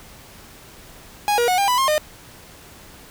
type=tone with pitch steps; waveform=45% pulse; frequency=827 / 477.1 / 731 / 799 / 992 / 1066 / 609 Hz; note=G#5 / A#4 / F#5 / G5 / B5 / C6 / D#5; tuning=-8 / +40 / -21 / +33 / +7 / +32 / -37 cents; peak=-16 dBFS; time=1.28-1.98 s; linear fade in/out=0 ms; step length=100 ms; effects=pink hiss -44 dBFS RMS until 3.1 s